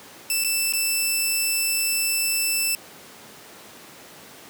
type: tone with dropouts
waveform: 10% pulse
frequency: 2651 Hz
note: E7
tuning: 9 cents sharp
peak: -12 dBFS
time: 0.3-2.75 s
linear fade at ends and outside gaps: 1 ms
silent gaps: 0.439-0.446 / 0.724-0.735 s
effects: pink hiss -44 dBFS RMS until 4.49 s + high-pass 200 Hz 12 dB/octave